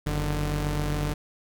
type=tone pair together; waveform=sawtooth; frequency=46.87 / 148.8 Hz; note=F#1 / D3; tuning=+23 / +23 cents; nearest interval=octave + minor sixth; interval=2000 cents; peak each=-24 dBFS; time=0.06-1.14 s; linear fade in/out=10 ms; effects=none